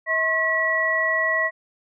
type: tone cluster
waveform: sine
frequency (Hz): 642 / 1074 / 1935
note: E5 / C6 / B6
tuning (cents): -46 / +45 / -36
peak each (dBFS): -26 / -28 / -20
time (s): 0.06-1.51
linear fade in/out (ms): 50
effects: none